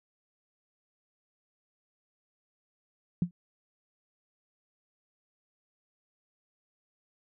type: tone with exponential decay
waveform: sine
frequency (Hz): 174.61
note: F3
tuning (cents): 0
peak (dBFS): -20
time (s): 3.22-3.31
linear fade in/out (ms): 2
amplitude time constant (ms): 19
effects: none